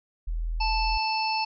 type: tone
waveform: sine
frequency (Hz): 41.04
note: E1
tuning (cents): -7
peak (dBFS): -26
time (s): 0.27-0.98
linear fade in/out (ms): 10
type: harmonic tone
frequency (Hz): 880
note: A5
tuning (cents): 0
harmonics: 1 / 3 / 5 / 6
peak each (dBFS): -26 / -31 / -33 / -34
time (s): 0.6-1.45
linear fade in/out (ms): 10
effects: none